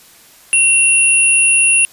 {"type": "tone pair together", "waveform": "sine", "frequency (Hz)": [2732, 9736], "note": ["F7", "D#9"], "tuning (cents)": [-39, -39], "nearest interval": "octave + minor seventh", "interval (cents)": 2200, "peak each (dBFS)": -11, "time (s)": [0.53, 1.85], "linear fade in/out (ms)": 0, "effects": ["white hiss -44 dBFS RMS until 1.92 s", "resampled to 32000 Hz"]}